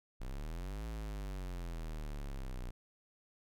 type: exponential two-way sweep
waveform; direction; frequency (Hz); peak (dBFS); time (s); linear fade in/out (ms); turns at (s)
square; up then down; 30 to 56.1 to 30; -40; 0.2-2.71; 10; 0.86
effects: none